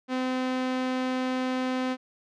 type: tone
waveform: sawtooth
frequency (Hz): 256.6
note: C4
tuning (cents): -34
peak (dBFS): -22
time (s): 0.08-1.97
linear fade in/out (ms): 50
effects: low-pass 4000 Hz 12 dB/octave